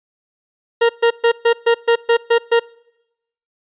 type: tone bursts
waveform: 40% pulse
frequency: 466.2 Hz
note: A#4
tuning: in tune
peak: -9 dBFS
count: 9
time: 0.81-2.597 s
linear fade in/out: 10 ms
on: 83 ms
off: 130 ms
effects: noise-tail reverb RT60 0.9 s tail -25 dB re dry + resampled to 8000 Hz